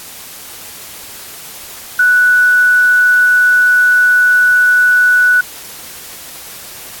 sine tone, 1480 Hz, F#6, in tune, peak -6 dBFS, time 1.99-5.41 s, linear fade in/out 5 ms, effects white hiss -31 dBFS RMS until 7 s + AAC 64 kbps

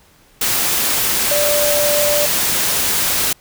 sine tone in noise, 587.3 Hz, D5, in tune, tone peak -16 dBFS, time 1.31-2.26 s, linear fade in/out 5 ms, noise white, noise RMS -17 dBFS, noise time 0.41-3.33 s, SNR -2 dB, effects pink hiss -51 dBFS RMS until 3.4 s

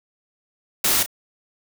white noise with echo, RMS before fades -19 dBFS, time 0.84-1.03 s, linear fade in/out 5 ms, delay 32 ms, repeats 1, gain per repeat -11 dB, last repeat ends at 1.062 s, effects none

